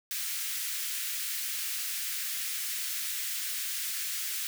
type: high-pass noise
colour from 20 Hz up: white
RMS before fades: -34 dBFS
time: 0.11-4.47 s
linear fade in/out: 0 ms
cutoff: 1600 Hz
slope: 24 dB/octave
effects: none